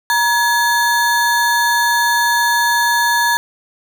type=ring-modulated tone; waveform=square; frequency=1318.5 Hz; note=E6; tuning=in tune; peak=-10 dBFS; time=0.1-3.37 s; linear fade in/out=0 ms; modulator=373 Hz; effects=none